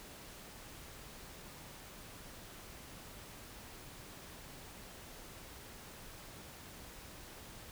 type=silence; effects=pink hiss -52 dBFS RMS until 7.71 s